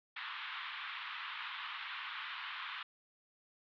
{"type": "band-pass noise", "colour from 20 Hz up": "pink", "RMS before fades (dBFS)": -44, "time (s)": [0.16, 2.83], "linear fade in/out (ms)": 5, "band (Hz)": [1000, 3700], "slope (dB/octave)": 48, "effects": []}